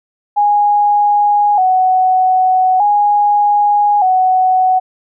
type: tone with vibrato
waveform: sine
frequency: 784 Hz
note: G5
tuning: in tune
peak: -8 dBFS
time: 0.36-4.8 s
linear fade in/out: 20 ms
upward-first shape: square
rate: 0.41 Hz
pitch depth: 89 cents each way
effects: none